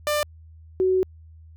sawtooth / sine tone pair in turn, 595 / 373.6 Hz, D5 / F#4, +22 / +17 cents, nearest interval minor sixth, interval 805 cents, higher first, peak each -17 dBFS, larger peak neither, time 0.07-0.23 / 0.8-1.03 s, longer second, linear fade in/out 0 ms, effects added 80 Hz sine -44 dBFS peak until 1.56 s

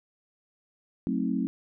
sine chord, F# diminished seventh, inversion none, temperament just, 185 / 222 / 266.4 / 319.7 Hz, F#3 / A3 / C4 / Eb4, 0 / +16 / +31 / +47 cents, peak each -31 / -30 / -29 / -35 dBFS, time 1.07-1.47 s, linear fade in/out 0 ms, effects none

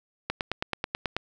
click train, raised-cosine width 0.3 ms, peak -11 dBFS, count 9, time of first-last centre 0.3-1.166 s, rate 9.24 Hz, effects none

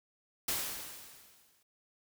white noise with exponential decay, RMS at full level -32 dBFS, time 0.48-1.63 s, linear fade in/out 5 ms, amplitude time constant 250 ms, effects none

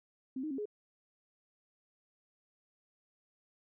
sine tone with pitch steps, 261.5 / 309.7 / 269.4 / 418.4 Hz, C4 / D#4 / C#4 / G#4, -1 / -8 / -49 / +13 cents, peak -35 dBFS, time 0.36-0.656 s, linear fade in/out 5 ms, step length 74 ms, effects none

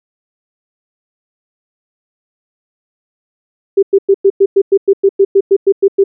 sine tone bursts, 393.1 Hz, G4, 5 cents sharp, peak -4 dBFS, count 15, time 3.77-6.04 s, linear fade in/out 10 ms, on 58 ms, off 100 ms, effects none

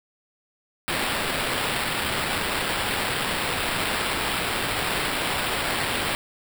violet noise with sample-and-hold, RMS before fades -26 dBFS, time 0.88-6.15 s, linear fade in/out 0 ms, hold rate 6300 Hz, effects none

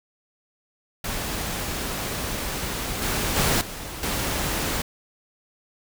pink noise with level steps, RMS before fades -29 / -25 / -21 / -35 / -26 dBFS, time 1.04-4.82 s, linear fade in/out 5 ms, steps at 3.02 / 3.36 / 3.61 / 4.03 s, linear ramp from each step 2 ms, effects none

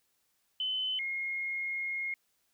sine tone pair in turn, 3038 / 2148 Hz, F#7 / C7, +45 / +45 cents, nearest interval tritone, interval 600 cents, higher first, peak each -30 / -32 dBFS, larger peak first, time 0.6-0.99 / 0.99-2.14 s, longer second, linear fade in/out 2 ms, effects white hiss -75 dBFS RMS until 2.53 s

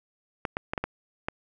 clicks, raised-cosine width 0.5 ms, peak -13 dBFS, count 6, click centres 0.452 / 0.569 / 0.735 / 0.778 / 0.84 / 1.285 s, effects none

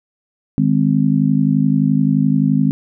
harmonic tone, 51.6 Hz, G#1, 10 cents flat, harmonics 3 / 4 / 5, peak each -16 / -16 / -16 dBFS, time 0.58-2.71 s, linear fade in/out 0 ms, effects none

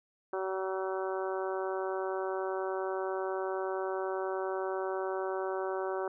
harmonic tone, 189.7 Hz, F#3, 43 cents sharp, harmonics 2 / 3 / 4 / 5 / 6 / 7 / 8, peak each -34 / -38 / -40 / -42 / -44 / -45 / -46 dBFS, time 0.33-6.08 s, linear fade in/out 2 ms, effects none

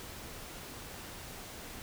silence, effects pink hiss -46 dBFS RMS until 1.82 s

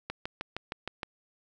click train, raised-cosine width 0.3 ms, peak -18 dBFS, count 7, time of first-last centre 0.1-1.032 s, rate 6.44 Hz, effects none

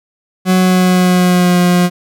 40% pulse tone with pitch glide, 185 to 177.87 Hz, F#3 to F3, 0 to +32 cents, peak -7 dBFS, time 0.45-1.9 s, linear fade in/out 50 ms, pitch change -68 cents, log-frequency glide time 0.57-1.59 s, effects none

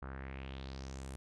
sawtooth tone with low-pass filter sweep, 66.7 Hz, C2, 34 cents sharp, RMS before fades -45 dBFS, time 0.02-1.16 s, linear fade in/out 0 ms, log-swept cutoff 1300 to 10000 Hz, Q 3.3, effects none

